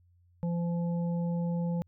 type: harmonic tone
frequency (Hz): 171.3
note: F3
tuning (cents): -33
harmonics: 1 / 3 / 5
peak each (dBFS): -28 / -39 / -46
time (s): 0.43-1.82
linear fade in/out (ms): 0
effects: added 88 Hz sine -61 dBFS peak until 1.87 s